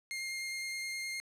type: tone with vibrato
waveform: sawtooth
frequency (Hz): 2123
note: C7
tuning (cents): +25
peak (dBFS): -33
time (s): 0.11-1.2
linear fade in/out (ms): 0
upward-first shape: sine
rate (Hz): 9.7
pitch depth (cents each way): 10
effects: low-pass 11000 Hz 12 dB/octave